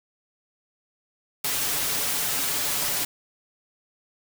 white noise with comb filter, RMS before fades -26 dBFS, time 1.44-3.05 s, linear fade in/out 5 ms, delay 7 ms, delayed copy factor +0.65, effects none

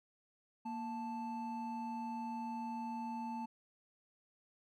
triangle tone pair together, 233.3 / 880 Hz, A#3 / A5, +2 / 0 cents, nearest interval octave + major seventh, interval 2298 cents, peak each -40 / -40 dBFS, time 0.65-3.46 s, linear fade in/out 10 ms, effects none

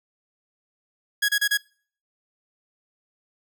sawtooth tone bursts, 1661.2 Hz, G#6, in tune, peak -15 dBFS, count 4, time 1.22-1.575 s, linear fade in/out 10 ms, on 67 ms, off 29 ms, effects noise-tail reverb RT60 0.5 s tail -26 dB re dry

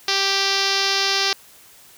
5% pulse tone with low-pass filter, 392 Hz, G4, in tune, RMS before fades -20 dBFS, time 0.08-1.33 s, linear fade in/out 2 ms, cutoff 5300 Hz, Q 3, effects white hiss -48 dBFS RMS until 1.97 s

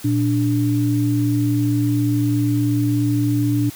sine tone pair together, 117.8 / 293.1 Hz, A#2 / D4, +19 / -3 cents, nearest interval octave + major third, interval 1578 cents, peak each -18 dBFS, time 0.04-3.7 s, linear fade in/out 10 ms, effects white hiss -39 dBFS RMS until 3.75 s + high-pass 60 Hz 12 dB/octave

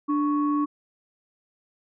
sine tone pair together, 294.3 / 1111 Hz, D4 / C#6, +4 / +4 cents, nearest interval octave + major seventh, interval 2300 cents, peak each -21 / -27 dBFS, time 0.08-0.66 s, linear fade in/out 20 ms, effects tanh soft clip ceiling -13 dBFS

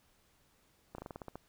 slowing click train, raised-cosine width 1 ms, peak -29 dBFS, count 9, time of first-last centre 0.95-1.356 s, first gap 33 ms, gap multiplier 1.12, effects pink hiss -70 dBFS RMS until 1.48 s

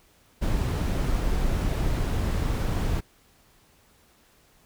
brown noise, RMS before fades -25 dBFS, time 0.41-3.01 s, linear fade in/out 20 ms, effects pink hiss -60 dBFS RMS until 4.65 s

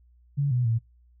sine tone with pitch steps, 141.8 / 123.7 / 114.1 Hz, C#3 / B2 / A#2, +40 / +3 / -37 cents, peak -21 dBFS, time 0.37-0.79 s, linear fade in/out 20 ms, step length 140 ms, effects noise-tail reverb RT60 0.2 s tail -24 dB re dry + added 60 Hz sine -55 dBFS peak until 1.2 s

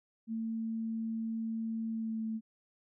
sine tone with pitch glide, 224.7 to 221.6 Hz, A3 to A3, +37 to +13 cents, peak -33 dBFS, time 0.27-2.41 s, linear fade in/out 50 ms, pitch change -24 cents, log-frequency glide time 1.9-2.23 s, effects none

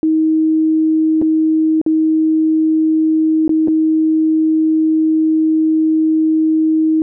sine tone with dropouts, 315.9 Hz, D#4, 26 cents sharp, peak -10 dBFS, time 0.03-7.02 s, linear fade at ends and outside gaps 1 ms, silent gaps 1.216-1.222 / 1.815-1.863 / 3.479-3.493 / 3.675-3.682 s, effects none

